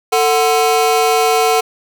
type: ring-modulated tone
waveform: 35% pulse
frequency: 593 Hz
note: D5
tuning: 17 cents sharp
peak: -6 dBFS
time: 0.12-1.61 s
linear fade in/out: 10 ms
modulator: 147 Hz
effects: none